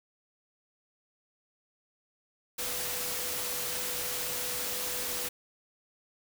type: tone in noise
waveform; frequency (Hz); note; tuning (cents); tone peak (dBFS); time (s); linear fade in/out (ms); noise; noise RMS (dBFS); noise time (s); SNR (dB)
sine; 493.9; B4; 0; -44; 2.58-5.29; 10; white; -34; 2.58-5.29; -13
effects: none